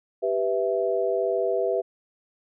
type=chord; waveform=sine; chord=E minor; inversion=first; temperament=equal; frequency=392 / 493.9 / 659.3 Hz; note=G4 / B4 / E5; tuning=0 / 0 / 0 cents; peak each=-26 dBFS; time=0.22-1.82 s; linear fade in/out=20 ms; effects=none